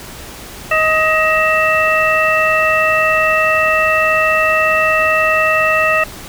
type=harmonic tone with a mistuned harmonic; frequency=630 Hz; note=D#5; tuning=21 cents sharp; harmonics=1 / 2 / 3 / 4; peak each=-16 / -16 / -16 / -16 dBFS; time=0.71-6.04 s; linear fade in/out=5 ms; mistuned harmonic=4; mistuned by=+93 cents; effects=pink hiss -32 dBFS RMS until 6.28 s